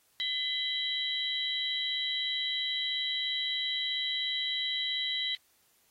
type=tone cluster; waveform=sine; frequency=2016 / 3106 / 3249 / 3912 Hz; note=B6 / G7 / G#7 / B7; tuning=+35 / -17 / -39 / -17 cents; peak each=-37 / -36 / -39 / -32 dBFS; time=0.2-5.35 s; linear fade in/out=0 ms; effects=white hiss -68 dBFS RMS until 5.9 s + AAC 48 kbps